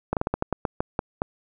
slowing click train, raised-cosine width 1 ms, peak -9 dBFS, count 11, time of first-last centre 0.13-1.219 s, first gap 38 ms, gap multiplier 1.22, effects none

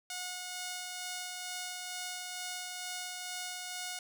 5% pulse tone with tremolo, 726 Hz, F#5, 33 cents flat, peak -26 dBFS, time 0.1-3.99 s, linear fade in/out 2 ms, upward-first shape sine, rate 2.2 Hz, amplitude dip 25%, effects none

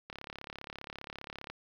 click train, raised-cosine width 0.3 ms, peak -26 dBFS, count 50, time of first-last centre 0.1-1.5 s, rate 35 Hz, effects 9-bit

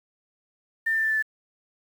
sine tone with pitch steps, 1802 / 1790.6 / 1779.2 / 1768 / 1756.8 / 1745.7 Hz, A6 / A6 / A6 / A6 / A6 / A6, +41 / +30 / +19 / +8 / -3 / -14 cents, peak -21 dBFS, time 0.86-1.226 s, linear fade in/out 10 ms, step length 61 ms, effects 8-bit

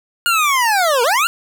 25% pulse linear two-way sweep, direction down then up, 1435 to 452.3 to 1435 Hz, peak -9 dBFS, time 0.26-1.27 s, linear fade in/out 0 ms, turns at 1.03 s, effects none

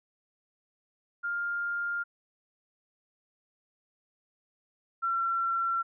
sine tone pair in turn, 1403 / 1358.3 Hz, F6 / F6, +8 / -49 cents, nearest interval minor second, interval 57 cents, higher first, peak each -29 / -26 dBFS, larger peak second, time 1.23-2.04 / 5.02-5.83 s, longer neither, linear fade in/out 20 ms, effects none

